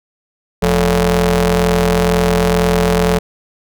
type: ring-modulated tone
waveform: sawtooth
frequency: 130.81 Hz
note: C3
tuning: in tune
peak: -4 dBFS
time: 0.62-3.19 s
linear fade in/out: 10 ms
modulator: 306 Hz
effects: none